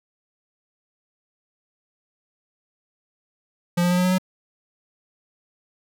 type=tone with pitch steps; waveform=square; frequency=174.61 / 176.74 / 178.9 / 181.08 / 183.29 / 185.53 Hz; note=F3 / F3 / F3 / F#3 / F#3 / F#3; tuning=0 / +21 / +42 / -37 / -16 / +5 cents; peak=-18 dBFS; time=3.77-4.184 s; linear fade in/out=10 ms; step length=69 ms; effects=none